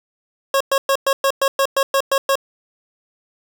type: tone bursts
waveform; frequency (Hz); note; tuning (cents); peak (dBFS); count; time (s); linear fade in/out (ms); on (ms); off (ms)
25% pulse; 546; C#5; -26; -10; 11; 0.54-2.355; 2; 65; 110
effects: 8-bit